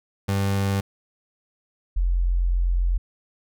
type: tone pair in turn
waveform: 30% pulse / sine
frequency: 98.5 / 43.95 Hz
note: G2 / F1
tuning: +9 / +12 cents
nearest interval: octave + major second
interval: 1397 cents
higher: first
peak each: -18 dBFS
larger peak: neither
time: 0.28-0.81 / 1.96-2.98 s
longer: second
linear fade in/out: 10 ms
effects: none